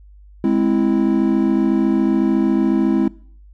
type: chord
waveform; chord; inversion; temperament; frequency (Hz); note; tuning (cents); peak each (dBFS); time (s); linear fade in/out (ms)
triangle; Ab augmented; none; equal; 207.7 / 261.6 / 329.6; Ab3 / C4 / E4; 0 / 0 / 0; -16; 0.44-3.08; 2
effects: noise-tail reverb RT60 0.5 s tail -21 dB re dry + added 50 Hz sine -41 dBFS peak until 3.53 s